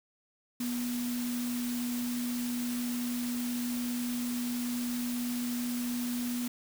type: tone in noise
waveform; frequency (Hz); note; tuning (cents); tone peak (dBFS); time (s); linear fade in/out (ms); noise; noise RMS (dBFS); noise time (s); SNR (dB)
sine; 243.3; B3; -26; -31; 0.6-6.48; 5; white; -41; 0.6-6.48; +7
effects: none